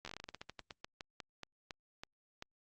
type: slowing click train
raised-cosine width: 0.2 ms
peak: -27 dBFS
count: 22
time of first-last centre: 0.05-2.424 s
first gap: 12 ms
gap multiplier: 1.19
effects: low-pass 7000 Hz 12 dB/octave + Opus 48 kbps